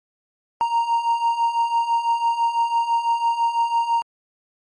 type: beating tone pair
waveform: triangle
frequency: 926 / 932 Hz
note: A#5 / A#5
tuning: -12 / -1 cents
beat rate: 6 Hz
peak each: -22 / -17 dBFS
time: 0.61-4.02 s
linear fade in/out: 0 ms
effects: MP3 48 kbps